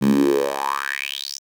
10% pulse tone with high-pass filter sweep, 69.3 Hz, C#2, in tune, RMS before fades -21 dBFS, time 0.01-1.39 s, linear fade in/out 20 ms, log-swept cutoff 170 to 6000 Hz, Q 6.3, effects none

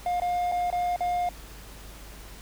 triangle tone with dropouts, 710 Hz, F5, 28 cents sharp, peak -22 dBFS, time 0.06-1.29 s, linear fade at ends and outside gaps 2 ms, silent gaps 0.2-0.219 / 0.516-0.521 / 0.703-0.726 / 0.962-1.006 s, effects added 50 Hz sine -44 dBFS peak until 2.41 s + pink hiss -47 dBFS RMS until 2.41 s

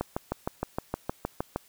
click train, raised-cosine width 1 ms, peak -14 dBFS, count 11, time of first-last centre 0.01-1.56 s, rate 6.45 Hz, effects white hiss -59 dBFS RMS until 1.68 s

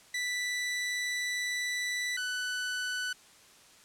sawtooth tone pair in turn, 1975.5 / 1493.7 Hz, B6 / F#6, 0 / +16 cents, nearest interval perfect fourth, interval 484 cents, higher first, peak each -27 / -28 dBFS, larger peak first, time 0.14-2.17 / 2.17-3.13 s, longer first, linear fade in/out 5 ms, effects white hiss -57 dBFS RMS until 3.84 s + low-pass 9000 Hz 12 dB/octave

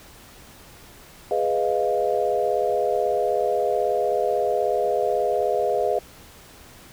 sine chord, F half-diminished seventh, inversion first, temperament equal, 415.3 / 493.9 / 622.3 / 698.5 Hz, Ab4 / Cb5 / Eb5 / F5, 0 / 0 / 0 / 0 cents, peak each -25 dBFS, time 1.31-5.99 s, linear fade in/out 2 ms, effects pink hiss -47 dBFS RMS until 6.92 s

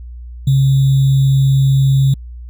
sine tone with sample-and-hold, 135.5 Hz, C#3, 39 cents flat, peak -8 dBFS, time 0.47-2.14 s, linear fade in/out 5 ms, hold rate 3675 Hz, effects added 60 Hz sine -28 dBFS peak until 2.49 s

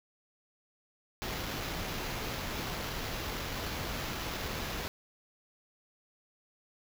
pink noise with sample-and-hold, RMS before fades -37 dBFS, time 1.22-4.88 s, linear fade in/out 0 ms, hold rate 8820 Hz, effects none

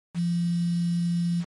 sine tone with quantisation, 172.4 Hz, F3, 22 cents flat, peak -22 dBFS, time 0.14-1.45 s, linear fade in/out 50 ms, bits 7, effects MP3 48 kbps

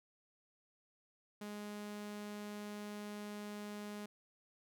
sawtooth tone, 207.7 Hz, G#3, in tune, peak -40 dBFS, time 1.41-4.06 s, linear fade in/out 5 ms, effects none

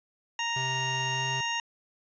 harmonic tone, 932.3 Hz, A#5, in tune, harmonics 1 / 2 / 3 / 4 / 6 / 7, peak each -33 / -34 / -32 / -42 / -42 / -40 dBFS, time 0.39-1.6 s, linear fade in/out 2 ms
square tone with pitch glide, 130.81 to 132.1 Hz, C3 to C3, 0 to +17 cents, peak -35 dBFS, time 0.56-1.41 s, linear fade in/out 5 ms, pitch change +17 cents, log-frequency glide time 1.13-1.24 s
effects resampled to 16000 Hz

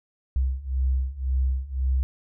sine beating tone pair, 64.2 / 66.1 Hz, C2 / C2, -32 / +18 cents, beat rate 1.9 Hz, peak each -26 / -24 dBFS, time 0.36-2.03 s, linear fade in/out 0 ms, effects none

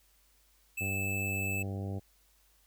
square tone, 2624 Hz, E7, 9 cents flat, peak -34 dBFS, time 0.77-1.63 s, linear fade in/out 10 ms
harmonic tone, 98 Hz, G2, in tune, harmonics 1 / 2 / 3 / 4 / 5 / 6 / 7 / 8, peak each -35 / -41 / -45 / -47 / -49 / -51 / -52 / -53 dBFS, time 0.8-2 s, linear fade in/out 20 ms
effects added 50 Hz sine -68 dBFS peak until 2.66 s + white hiss -68 dBFS RMS until 2.66 s

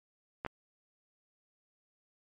clicks, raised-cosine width 0.5 ms, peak -20 dBFS, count 2, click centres 0.449 / 0.463 s, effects MP3 48 kbps

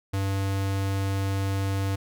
square tone, 97.6 Hz, G2, 7 cents flat, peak -25 dBFS, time 0.13-1.96 s, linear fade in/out 10 ms, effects none

